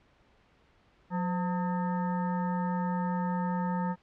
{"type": "harmonic tone with a mistuned harmonic", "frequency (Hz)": 180.5, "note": "F#3", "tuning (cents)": -43, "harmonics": [1, 3, 5, 7, 9, 10], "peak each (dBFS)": [-29, -40, -34, -43, -49, -48], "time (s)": [1.1, 3.96], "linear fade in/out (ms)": 50, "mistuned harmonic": 3, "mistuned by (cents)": -90, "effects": ["pink hiss -64 dBFS RMS until 4.02 s", "low-pass 3000 Hz 12 dB/octave"]}